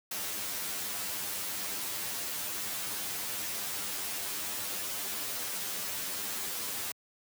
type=noise with comb filter; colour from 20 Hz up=white; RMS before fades=-36 dBFS; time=0.11-6.92 s; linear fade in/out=5 ms; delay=10 ms; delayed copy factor=+1; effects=high-pass 100 Hz 12 dB/octave